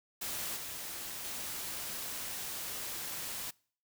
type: noise with level steps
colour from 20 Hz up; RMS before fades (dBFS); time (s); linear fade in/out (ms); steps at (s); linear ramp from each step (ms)
white; -38 / -42 / -40; 0.21-3.51; 10; 0.56 / 1.24; 10
effects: noise-tail reverb RT60 0.5 s tail -25 dB re dry